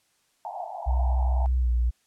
pink band-pass noise, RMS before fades -36 dBFS, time 0.45-1.46 s, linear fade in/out 0 ms, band 650 to 910 Hz, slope 96 dB/octave
sine tone with pitch glide, 63 to 59.67 Hz, B1 to A#1, +35 to +41 cents, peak -20 dBFS, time 0.86-1.91 s, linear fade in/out 20 ms, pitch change -94 cents, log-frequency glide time 1.59-1.69 s
effects white hiss -68 dBFS RMS until 2.06 s + low-pass 10000 Hz 12 dB/octave

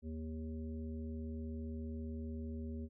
harmonic tone with a mistuned harmonic, 78.8 Hz, D#2, 23 cents sharp, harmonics 1 / 3 / 5 / 7, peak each -42 / -44 / -52 / -59 dBFS, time 0.02-2.89 s, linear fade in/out 50 ms, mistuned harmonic 5, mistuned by +15 cents, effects none

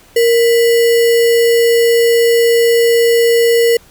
sine tone with sample-and-hold, 466.2 Hz, A#4, in tune, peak -7 dBFS, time 0.16-3.77 s, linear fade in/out 5 ms, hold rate 2450 Hz, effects pink hiss -45 dBFS RMS until 3.9 s

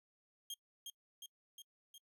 sawtooth tone with echo, 3223 Hz, G7, 47 cents sharp, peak -39 dBFS, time 0.5-0.54 s, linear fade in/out 2 ms, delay 360 ms, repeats 4, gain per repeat -3 dB, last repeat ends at 1.98 s, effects noise-tail reverb RT60 0.1 s tail -24 dB re dry

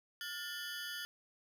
20% pulse ring-modulated tone, 1600 Hz, G6, 35 cents sharp, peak -33 dBFS, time 0.21-1.05 s, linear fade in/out 0 ms, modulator 173 Hz, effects none

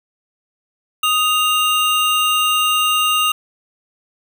square tone pair together, 1245 / 2795 Hz, D#6 / F7, +1 / +1 cents, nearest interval octave + major second, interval 1400 cents, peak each -18 / -17 dBFS, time 1.03-3.32 s, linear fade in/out 5 ms, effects none

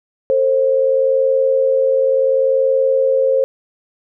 sine tone pair together, 450 / 530.7 Hz, A4 / C5, +39 / +24 cents, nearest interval minor third, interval 285 cents, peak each -19 / -12 dBFS, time 0.3-3.44 s, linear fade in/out 0 ms, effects none

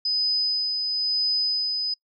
sine tone with tremolo, 5010 Hz, D#8, 11 cents sharp, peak -20 dBFS, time 0.05-1.94 s, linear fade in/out 5 ms, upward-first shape sine, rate 1 Hz, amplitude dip 35%, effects noise-tail reverb RT60 0.1 s tail -24 dB re dry

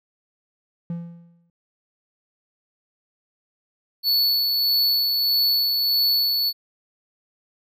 triangle tone with exponential decay, 170.2 Hz, F3, 44 cents flat, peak -22 dBFS, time 0.9-1.5 s, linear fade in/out 2 ms, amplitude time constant 130 ms
square tone with tremolo, 4435 Hz, C#8, in tune, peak -17 dBFS, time 4.03-6.53 s, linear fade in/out 50 ms, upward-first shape sine, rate 1.6 Hz, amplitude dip 30%
effects none

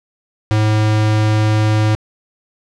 square tone, 107.6 Hz, A2, 38 cents flat, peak -12 dBFS, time 0.51-1.95 s, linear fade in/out 0 ms, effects low-pass 6000 Hz 12 dB/octave

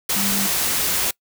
sine tone in noise, 198.4 Hz, G3, 21 cents sharp, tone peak -25 dBFS, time 0.16-0.47 s, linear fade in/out 5 ms, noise white, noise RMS -21 dBFS, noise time 0.09-1.11 s, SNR -7 dB, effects noise-tail reverb RT60 0.1 s tail -24 dB re dry

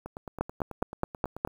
two click trains, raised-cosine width 1 ms, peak -24 / -12 dBFS, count 14 / 6, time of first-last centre 0.06-1.475 / 0.41-1.45 s, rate 9.19 / 4.81 Hz, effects 8-bit

